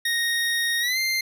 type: tone with pitch glide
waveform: 25% pulse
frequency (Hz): 1864.7 to 2093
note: A#6 to C7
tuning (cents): 0 to 0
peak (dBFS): -18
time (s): 0.05-1.21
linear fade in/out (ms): 5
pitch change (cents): +200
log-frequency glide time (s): 0.8-0.98
effects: none